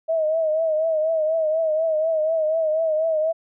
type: tone with vibrato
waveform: sine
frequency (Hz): 635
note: D#5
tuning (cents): +35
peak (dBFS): -18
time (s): 0.08-3.33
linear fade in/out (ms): 20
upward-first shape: triangle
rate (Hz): 4.1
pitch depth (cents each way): 72
effects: none